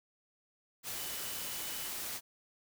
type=tone in noise; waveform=sine; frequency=2976 Hz; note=F#7; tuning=9 cents sharp; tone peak=-50 dBFS; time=0.94-1.91 s; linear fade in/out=50 ms; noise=white; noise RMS=-40 dBFS; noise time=0.83-2.21 s; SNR=-13 dB; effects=none